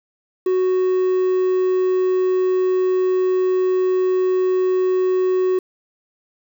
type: tone with quantisation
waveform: triangle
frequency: 370 Hz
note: F#4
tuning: in tune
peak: -13 dBFS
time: 0.46-5.59 s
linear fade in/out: 5 ms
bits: 7
effects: none